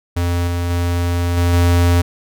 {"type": "tone with level steps", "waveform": "square", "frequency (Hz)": 87, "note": "F2", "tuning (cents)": -6, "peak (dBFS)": [-16, -18, -16, -13, -11], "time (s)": [0.16, 2.02], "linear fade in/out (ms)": 10, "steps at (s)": [0.47, 0.7, 1.37, 1.53], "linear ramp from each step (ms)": 5, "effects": []}